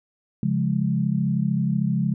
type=chord; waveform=sine; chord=Db major; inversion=none; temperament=equal; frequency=138.59 / 174.61 / 207.7 Hz; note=Db3 / F3 / Ab3; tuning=0 / 0 / 0 cents; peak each=-24 dBFS; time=0.43-2.14 s; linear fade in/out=2 ms; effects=none